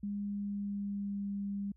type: tone with pitch glide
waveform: sine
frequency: 203.2 to 200.3 Hz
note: G#3 to G3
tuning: -38 to +38 cents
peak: -34 dBFS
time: 0.03-1.72 s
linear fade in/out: 5 ms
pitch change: -24 cents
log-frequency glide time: 0.22-1.31 s
effects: added 60 Hz sine -60 dBFS peak until 1.76 s